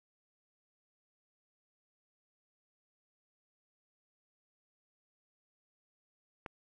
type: click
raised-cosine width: 0.5 ms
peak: -26 dBFS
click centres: 6.462 s
effects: none